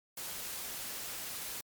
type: noise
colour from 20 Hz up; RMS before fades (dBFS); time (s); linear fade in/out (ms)
white; -41; 0.17-1.61; 5
effects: MP3 96 kbps